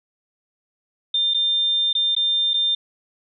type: tone with dropouts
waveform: sine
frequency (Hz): 3600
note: A7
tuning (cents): +39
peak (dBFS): -17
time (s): 1.14-2.75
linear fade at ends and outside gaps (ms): 5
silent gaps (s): 1.338-1.344 / 1.93-1.95 / 2.151-2.164 / 2.535-2.54
effects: none